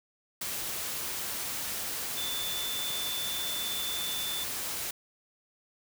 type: tone in noise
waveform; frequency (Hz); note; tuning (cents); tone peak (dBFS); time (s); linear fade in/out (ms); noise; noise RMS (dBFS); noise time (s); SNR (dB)
sine; 3520; A7; 0; -34; 2.17-4.44; 5; white; -35; 0.41-4.91; -2
effects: none